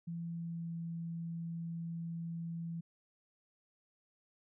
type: tone with pitch glide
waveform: sine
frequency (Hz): 168.5 to 167.14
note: E3 to E3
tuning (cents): +38 to +24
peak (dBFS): -38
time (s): 0.07-2.81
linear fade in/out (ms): 10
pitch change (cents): -14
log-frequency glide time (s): 0.26-0.75
effects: none